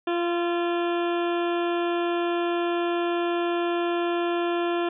harmonic tone with a mistuned harmonic, 345.6 Hz, F4, 18 cents flat, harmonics 1 / 2 / 3 / 4 / 5 / 7 / 8 / 9 / 10, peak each -24 / -30 / -34 / -36 / -38 / -41 / -42 / -43 / -44 dBFS, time 0.07-4.89 s, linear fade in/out 5 ms, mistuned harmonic 4, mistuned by -17 cents, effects none

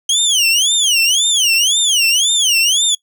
25% pulse tone with vibrato, 3119 Hz, G7, 9 cents flat, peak -7 dBFS, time 0.09-2.95 s, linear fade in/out 5 ms, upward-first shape sine, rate 1.9 Hz, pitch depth 260 cents each way, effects noise-tail reverb RT60 0.1 s tail -23 dB re dry

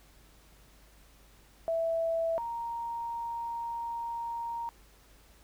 sine tone pair in turn, 659.3 / 932.4 Hz, E5 / A#5, 0 / 0 cents, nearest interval tritone, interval 600 cents, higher second, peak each -27 / -33 dBFS, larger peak first, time 1.68-2.38 / 2.38-4.69 s, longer second, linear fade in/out 0 ms, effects added 50 Hz sine -59 dBFS peak until 5.43 s + pink hiss -61 dBFS RMS until 5.43 s

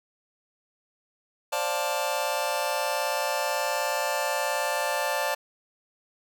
sawtooth chord, D minor seventh, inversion third, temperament just, 528.6 / 587.3 / 704.8 / 881 Hz, C5 / D5 / F5 / A5, +18 / 0 / +16 / +2 cents, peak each -29 / -26 / -29 / -26 dBFS, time 1.52-5.35 s, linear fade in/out 10 ms, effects 10-bit

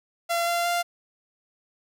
sawtooth tone with pitch steps, 683 / 689.3 / 695.7 Hz, F5 / F5 / F5, -39 / -23 / -7 cents, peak -19 dBFS, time 0.29-0.83 s, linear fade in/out 20 ms, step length 180 ms, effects none

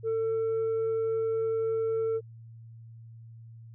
sine tone, 448.2 Hz, A4, 32 cents sharp, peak -23 dBFS, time 0.03-2.21 s, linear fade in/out 50 ms, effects tanh soft clip ceiling -25 dBFS + added 114 Hz sine -45 dBFS peak until 3.74 s

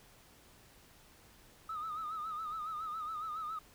sine tone with vibrato, 1262 Hz, D#6, 24 cents sharp, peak -36 dBFS, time 1.69-3.59 s, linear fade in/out 5 ms, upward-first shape sine, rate 7.2 Hz, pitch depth 78 cents each way, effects tanh soft clip ceiling -34 dBFS + pink hiss -61 dBFS RMS until 3.74 s

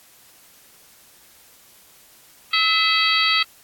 harmonic tone with a mistuned harmonic, 648 Hz, E5, 30 cents flat, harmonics 2 / 3 / 4 / 5 / 6 / 7, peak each -23 / -23 / -23 / -23 / -23 / -23 dBFS, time 2.53-3.43 s, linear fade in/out 5 ms, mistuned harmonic 3, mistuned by +62 cents, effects white hiss -51 dBFS RMS until 3.63 s + AAC 64 kbps

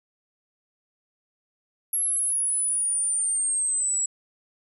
sine exponential sweep, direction down, 11290 to 7720 Hz, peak -22 dBFS, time 1.93-4.06 s, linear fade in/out 5 ms, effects none

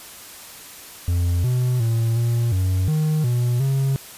triangle tone with pitch steps, 87.2 / 125.2 / 114.4 / 117.8 / 93 / 154.8 / 121.7 / 135.5 Hz, F2 / B2 / A#2 / A#2 / F#2 / D#3 / B2 / C#3, -2 / +24 / -32 / +19 / +9 / -9 / -25 / -39 cents, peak -15 dBFS, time 1.08-3.96 s, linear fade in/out 0 ms, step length 360 ms, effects white hiss -40 dBFS RMS until 4.17 s + resampled to 32000 Hz

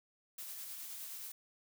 blue noise with tremolo, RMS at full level -45 dBFS, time 0.38-1.32 s, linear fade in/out 5 ms, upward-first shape sine, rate 9.6 Hz, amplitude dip 25%, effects none

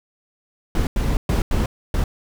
brown noise bursts at uneven times, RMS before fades -19 dBFS, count 5, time 0.75-0.87 / 0.96-1.17 / 1.29-1.42 / 1.51-1.66 / 1.94-2.04 s, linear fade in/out 2 ms, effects none

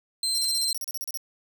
30% pulse tone, 4123 Hz, C8, 26 cents flat, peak -21 dBFS, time 0.23-0.73 s, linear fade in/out 2 ms
5% pulse tone bursts, 5630 Hz, F8, 13 cents sharp, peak -24 dBFS, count 13, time 0.35-1.173 s, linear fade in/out 0 ms, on 31 ms, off 35 ms
blue noise with exponential decay, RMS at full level -34 dBFS, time 0.44-0.54 s, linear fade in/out 1 ms, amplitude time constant 21 ms
effects none

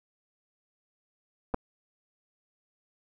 clicks, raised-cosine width 1 ms, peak -19 / -13 dBFS, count 2, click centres 1.54 / 1.544 s, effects none

